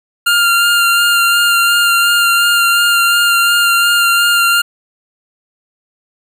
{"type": "tone with vibrato", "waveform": "25% pulse", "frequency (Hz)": 1396.9, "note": "F6", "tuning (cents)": 0, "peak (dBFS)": -5, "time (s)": [0.26, 4.62], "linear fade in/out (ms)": 10, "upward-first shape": "sine", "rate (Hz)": 2.8, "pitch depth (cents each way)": 15, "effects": []}